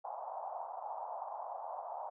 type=band-pass noise; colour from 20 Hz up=pink; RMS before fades=-43 dBFS; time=0.04-2.1 s; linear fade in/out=10 ms; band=660 to 960 Hz; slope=48 dB/octave; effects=none